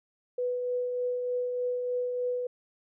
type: tone with tremolo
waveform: sine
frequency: 494.6 Hz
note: B4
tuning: 3 cents sharp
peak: -26 dBFS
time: 0.38-2.47 s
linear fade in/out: 5 ms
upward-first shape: triangle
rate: 3.3 Hz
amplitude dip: 35%
effects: none